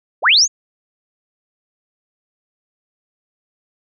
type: linear sweep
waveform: sine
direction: up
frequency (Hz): 329.1 to 6950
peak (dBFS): -8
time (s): 0.22-0.48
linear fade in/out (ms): 50
effects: none

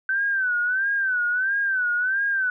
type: tone with vibrato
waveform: sine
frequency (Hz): 1529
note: G6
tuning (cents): -44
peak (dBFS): -20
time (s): 0.09-2.5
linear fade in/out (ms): 2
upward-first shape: sine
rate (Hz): 1.5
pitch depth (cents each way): 110
effects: none

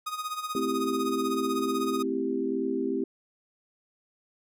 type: tone with tremolo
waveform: 45% pulse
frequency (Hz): 1244.5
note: D#6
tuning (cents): 0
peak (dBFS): -29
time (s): 0.06-2.03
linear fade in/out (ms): 10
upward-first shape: sine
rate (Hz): 16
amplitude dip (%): 70
type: chord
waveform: sine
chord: A minor seventh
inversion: none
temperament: equal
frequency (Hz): 220 / 261.6 / 329.6 / 392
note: A3 / C4 / E4 / G4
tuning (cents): 0 / 0 / 0 / 0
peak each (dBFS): -36 / -30 / -33 / -30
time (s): 0.55-3.04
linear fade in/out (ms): 2
effects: none

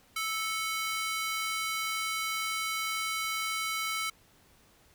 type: ring-modulated tone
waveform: sawtooth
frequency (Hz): 1760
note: A6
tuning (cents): 0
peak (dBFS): -24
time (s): 0.16-4.1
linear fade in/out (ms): 5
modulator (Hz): 449
effects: pink hiss -62 dBFS RMS until 4.94 s

